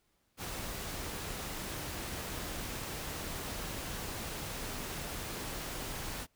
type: noise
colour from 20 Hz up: pink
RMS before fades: -40 dBFS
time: 0.37-6.27 s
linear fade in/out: 50 ms
effects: pink hiss -75 dBFS RMS until 6.35 s